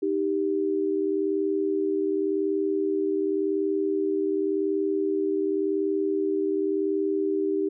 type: tone pair together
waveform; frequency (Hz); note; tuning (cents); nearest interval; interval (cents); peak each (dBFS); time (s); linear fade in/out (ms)
sine; 311.1 / 392; D#4 / G4; 0 / 0; major third; 400; -27 / -24; 0.02-7.69; 10
effects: none